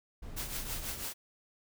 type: noise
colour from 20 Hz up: brown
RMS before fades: -43 dBFS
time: 0.22-1.05 s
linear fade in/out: 10 ms
type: noise with tremolo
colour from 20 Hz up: white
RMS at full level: -37 dBFS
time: 0.36-1.14 s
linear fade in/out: 20 ms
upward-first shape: triangle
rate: 6.1 Hz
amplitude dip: 70%
effects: none